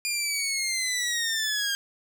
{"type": "linear sweep", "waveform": "15% pulse", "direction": "down", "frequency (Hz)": [2422, 1600], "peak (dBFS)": -19, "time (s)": [0.05, 1.75], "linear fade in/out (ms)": 0, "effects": []}